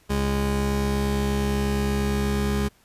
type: tone pair together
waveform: 30% pulse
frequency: 68.45 / 205.3 Hz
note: C#2 / G#3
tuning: -21 / -20 cents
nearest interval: octave + perfect fifth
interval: 1901 cents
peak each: -22 dBFS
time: 0.09-2.69 s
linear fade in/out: 20 ms
effects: pink hiss -59 dBFS RMS until 2.84 s + resampled to 32000 Hz